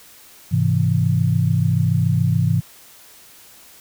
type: chord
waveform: sine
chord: Ab augmented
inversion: none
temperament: equal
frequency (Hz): 103.83 / 130.81 / 164.81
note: Ab2 / C3 / E3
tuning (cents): 0 / 0 / 0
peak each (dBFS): -19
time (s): 0.51-2.61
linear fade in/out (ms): 20
effects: white hiss -46 dBFS RMS until 3.8 s